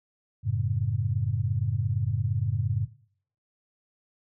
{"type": "chord", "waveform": "sine", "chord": "F# minor", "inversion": "none", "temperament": "equal", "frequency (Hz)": [92.5, 110, 138.59], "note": ["F#2", "A2", "C#3"], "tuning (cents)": [0, 0, 0], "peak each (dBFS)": [-30, -26, -30], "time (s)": [0.43, 2.88], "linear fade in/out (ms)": 50, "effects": ["noise-tail reverb RT60 0.6 s tail -19 dB re dry"]}